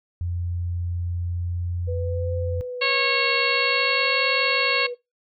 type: tone with pitch glide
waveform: sine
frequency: 87.31 to 87.82 Hz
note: F2 to F2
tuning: 0 to +10 cents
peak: -24 dBFS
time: 0.21-2.61 s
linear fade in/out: 0 ms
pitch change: +10 cents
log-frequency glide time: 1.26-1.81 s
type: tone with vibrato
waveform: sine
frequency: 493.4 Hz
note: B4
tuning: 2 cents flat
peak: -28 dBFS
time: 1.87-4.95 s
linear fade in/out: 20 ms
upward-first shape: triangle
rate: 0.52 Hz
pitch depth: 56 cents each way
type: harmonic tone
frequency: 548 Hz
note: C#5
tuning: 20 cents flat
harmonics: 1 / 2 / 3 / 4 / 5 / 6 / 7 / 8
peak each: -29 / -29 / -30 / -25 / -24 / -33 / -31 / -28 dBFS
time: 2.81-4.87 s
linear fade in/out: 10 ms
effects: noise-tail reverb RT60 0.2 s tail -19 dB re dry